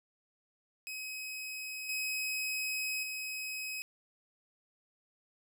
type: tone with level steps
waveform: sawtooth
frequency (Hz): 2540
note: D#7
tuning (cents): +35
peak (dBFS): -36 / -30 / -34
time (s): 0.87-3.82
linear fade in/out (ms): 0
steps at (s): 1.89 / 3.03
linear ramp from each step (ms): 2
effects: none